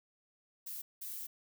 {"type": "noise bursts at uneven times", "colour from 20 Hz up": "violet", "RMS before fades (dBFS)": -43, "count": 2, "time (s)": [[0.66, 0.82], [1.01, 1.27]], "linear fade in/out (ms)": 10, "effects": []}